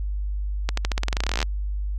accelerating click train, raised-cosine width 0.2 ms, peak -7 dBFS, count 21, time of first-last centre 0.69-1.428 s, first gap 84 ms, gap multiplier 0.9, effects added 50 Hz sine -24 dBFS peak until 1.98 s

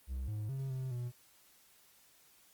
triangle tone with pitch steps, 64.9 / 106.4 / 134.7 / 130.5 / 122.1 Hz, C2 / G#2 / C#3 / C3 / B2, -13 / +42 / -49 / -4 / -19 cents, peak -34 dBFS, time 0.07-1.12 s, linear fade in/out 50 ms, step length 210 ms, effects white hiss -65 dBFS RMS until 2.53 s + Opus 32 kbps

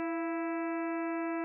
harmonic tone with a mistuned harmonic, 329.6 Hz, E4, in tune, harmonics 1 / 2 / 3 / 4 / 5 / 6 / 7 / 8, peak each -33 / -39 / -43 / -45 / -47 / -49 / -50 / -51 dBFS, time 0-1.44 s, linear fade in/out 0 ms, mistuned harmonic 2, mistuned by +47 cents, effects none

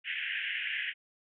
pink band-pass noise, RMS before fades -35 dBFS, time 0.04-0.94 s, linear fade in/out 50 ms, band 1600 to 3100 Hz, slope 96 dB/octave, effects none

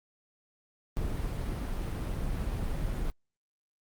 brown noise, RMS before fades -32 dBFS, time 0.97-3.1 s, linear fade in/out 0 ms, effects Opus 32 kbps

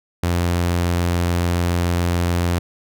sawtooth tone, 87 Hz, F2, 6 cents flat, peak -13 dBFS, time 0.23-2.59 s, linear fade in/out 5 ms, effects none

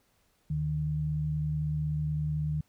sine tone pair together, 75.76 / 151.8 Hz, D#2 / D#3, -46 / -42 cents, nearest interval octave, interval 1204 cents, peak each -36 / -28 dBFS, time 0.5-2.61 s, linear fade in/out 5 ms, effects pink hiss -70 dBFS RMS until 2.68 s

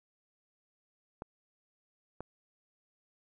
clicks, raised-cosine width 1 ms, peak -26 dBFS, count 2, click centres 1.221 / 2.206 s, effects none

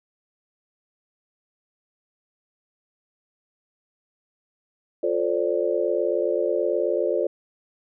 sine chord, D minor seventh, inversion first, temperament just, 352.4 / 440.5 / 528.6 / 587.3 Hz, F4 / A4 / C5 / D5, +16 / +2 / +18 / 0 cents, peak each -26 dBFS, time 5.03-7.27 s, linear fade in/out 5 ms, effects none

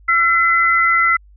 sine tone pair together, 1353.5 / 2028 Hz, E6 / B6, +45 / +45 cents, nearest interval perfect fifth, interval 700 cents, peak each -14 dBFS, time 0.08-1.17 s, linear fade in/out 10 ms, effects added 50 Hz sine -43 dBFS peak until 1.36 s

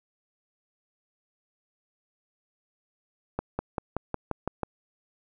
accelerating click train, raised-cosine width 1 ms, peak -14 dBFS, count 8, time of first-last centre 3.39-4.633 s, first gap 200 ms, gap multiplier 0.96, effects none

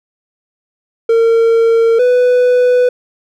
triangle tone pair in turn, 457.4 / 496.2 Hz, A#4 / B4, -33 / +8 cents, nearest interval minor second, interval 141 cents, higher second, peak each -5 dBFS, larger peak neither, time 1.09-1.99 / 1.99-2.89 s, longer neither, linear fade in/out 5 ms, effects none

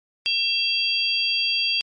sine tone cluster, 2710 / 3266 / 4699 Hz, E7 / G#7 / D8, +47 / -30 / 0 cents, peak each -24 dBFS, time 0.26-1.81 s, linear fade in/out 0 ms, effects MP3 48 kbps

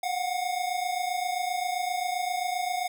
square tone pair together, 716.4 / 744 Hz, F5 / F#5, +44 / +9 cents, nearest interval minor second, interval 65 cents, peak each -30 / -32 dBFS, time 0.03-2.88 s, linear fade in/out 5 ms, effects none

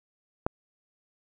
click, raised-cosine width 1 ms, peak -11 dBFS, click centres 0.465 s, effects none

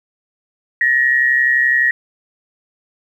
sine tone pair together, 1760 / 1891.7 Hz, A6 / A#6, 0 / +25 cents, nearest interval minor second, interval 125 cents, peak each -18 / -12 dBFS, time 0.81-1.91 s, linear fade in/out 2 ms, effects 8-bit

